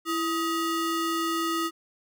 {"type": "ring-modulated tone", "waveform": "square", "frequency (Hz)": 795, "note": "G5", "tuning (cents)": 24, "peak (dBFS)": -23, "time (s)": [0.05, 1.71], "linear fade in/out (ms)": 50, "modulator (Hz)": 463, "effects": []}